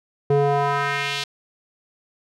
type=tone with band-pass filter sweep; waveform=square; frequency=141.9 Hz; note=C#3; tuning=41 cents sharp; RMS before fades=-21 dBFS; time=0.3-1.24 s; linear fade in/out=5 ms; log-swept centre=390 to 3900 Hz; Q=1.7; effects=none